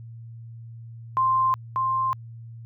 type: tone pair in turn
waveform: sine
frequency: 1046.5 / 1050.7 Hz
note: C6 / C6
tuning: 0 / +7 cents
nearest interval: unison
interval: 7 cents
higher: second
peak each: -18 / -21 dBFS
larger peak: first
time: 1.17-1.54 / 1.76-2.13 s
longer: neither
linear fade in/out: 0 ms
effects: added 115 Hz sine -38 dBFS peak until 2.65 s